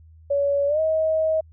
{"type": "tone with pitch glide", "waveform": "sine", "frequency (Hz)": [565, 634.2], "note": ["C#5", "D#5"], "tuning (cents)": [33, 33], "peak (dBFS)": -18, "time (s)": [0.3, 1.41], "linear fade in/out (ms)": 10, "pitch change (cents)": 200, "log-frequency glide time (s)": [0.67, 0.8], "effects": ["added 80 Hz sine -46 dBFS peak until 1.52 s"]}